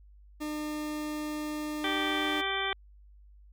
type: tone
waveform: 40% pulse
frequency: 302.2 Hz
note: D4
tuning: 50 cents sharp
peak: -32 dBFS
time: 0.4-2.42 s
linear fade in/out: 20 ms
type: harmonic tone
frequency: 389.7 Hz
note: G4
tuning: 10 cents flat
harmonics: 1 / 2 / 3 / 4 / 5 / 6 / 8 / 9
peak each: -37 / -37 / -37 / -37 / -37 / -37 / -37 / -37 dBFS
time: 1.84-2.73 s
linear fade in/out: 2 ms
effects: added 50 Hz sine -52 dBFS peak until 3.52 s